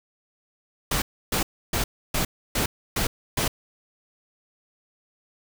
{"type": "noise bursts", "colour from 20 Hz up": "pink", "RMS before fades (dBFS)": -24, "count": 7, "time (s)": [0.91, 3.48], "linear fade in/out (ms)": 5, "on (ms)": 110, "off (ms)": 300, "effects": []}